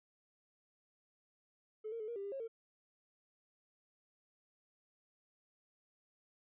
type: tone with pitch steps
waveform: triangle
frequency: 432.2 / 460.5 / 429.8 / 471.2 / 396.5 / 401.3 / 542 / 455.3 Hz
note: A4 / A#4 / A4 / A#4 / G4 / G4 / C#5 / A#4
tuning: -31 / -21 / -41 / +19 / +20 / +41 / -39 / -41 cents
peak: -36 dBFS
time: 1.84-2.48 s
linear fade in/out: 20 ms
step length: 80 ms
effects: tanh soft clip ceiling -38 dBFS + resampled to 8000 Hz